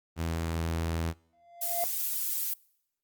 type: tone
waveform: sawtooth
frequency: 82.41 Hz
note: E2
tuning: in tune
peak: -25 dBFS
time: 0.16-1.14 s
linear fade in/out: 50 ms
type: tone with exponential growth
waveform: triangle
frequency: 690 Hz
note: F5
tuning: 21 cents flat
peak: -25 dBFS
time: 1.33-1.84 s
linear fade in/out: 0 ms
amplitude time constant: 110 ms
type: noise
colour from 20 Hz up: violet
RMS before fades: -31 dBFS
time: 1.61-2.54 s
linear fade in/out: 10 ms
effects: noise-tail reverb RT60 0.8 s tail -25 dB re dry + Opus 24 kbps